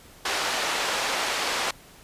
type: band-pass noise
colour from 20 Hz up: pink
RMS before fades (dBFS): -27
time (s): 0.25-1.71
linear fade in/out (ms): 5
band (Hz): 620 to 6100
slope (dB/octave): 12
effects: pink hiss -50 dBFS RMS until 2.03 s + resampled to 32000 Hz